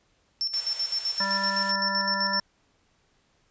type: tone with tremolo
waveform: sine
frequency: 5390 Hz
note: E8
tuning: 38 cents sharp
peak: -24 dBFS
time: 0.41-2.4 s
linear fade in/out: 0 ms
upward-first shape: square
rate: 7.8 Hz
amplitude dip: 70%
type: high-pass noise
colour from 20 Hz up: white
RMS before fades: -40 dBFS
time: 0.53-1.72 s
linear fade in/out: 5 ms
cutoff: 460 Hz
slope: 48 dB/octave
type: harmonic tone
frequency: 196 Hz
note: G3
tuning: in tune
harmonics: 1 / 3 / 5 / 7 / 9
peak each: -35 / -36 / -30 / -35 / -30 dBFS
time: 1.2-2.4 s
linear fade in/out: 5 ms
effects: pink hiss -67 dBFS RMS until 3.5 s + resampled to 16000 Hz